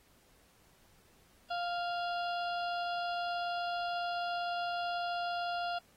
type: harmonic tone with a mistuned harmonic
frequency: 698.5 Hz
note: F5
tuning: in tune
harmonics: 1 / 2 / 4 / 5 / 6 / 7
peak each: -34 / -40 / -46 / -48 / -50 / -51 dBFS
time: 1.5-5.79 s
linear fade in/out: 10 ms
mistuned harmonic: 5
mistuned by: -60 cents
effects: pink hiss -66 dBFS RMS until 5.96 s + AAC 48 kbps